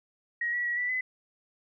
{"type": "tone with pitch steps", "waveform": "sine", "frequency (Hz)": [1893, 1937, 1918, 1967, 2018], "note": ["A#6", "B6", "A#6", "B6", "B6"], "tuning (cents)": [26, -34, 49, -7, 37], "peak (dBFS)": -27, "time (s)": [0.41, 1.01], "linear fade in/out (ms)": 5, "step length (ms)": 120, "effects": []}